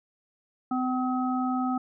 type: harmonic tone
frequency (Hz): 254.9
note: C4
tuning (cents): -45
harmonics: 1 / 3 / 5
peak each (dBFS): -26 / -31 / -33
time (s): 0.71-1.78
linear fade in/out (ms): 5
effects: none